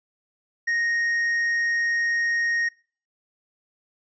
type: tone with tanh clipping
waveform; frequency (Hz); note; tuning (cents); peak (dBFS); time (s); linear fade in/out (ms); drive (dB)
sine; 1864.7; A#6; 0; -22; 0.67-2.69; 10; 4
effects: noise-tail reverb RT60 0.4 s tail -22 dB re dry + resampled to 16000 Hz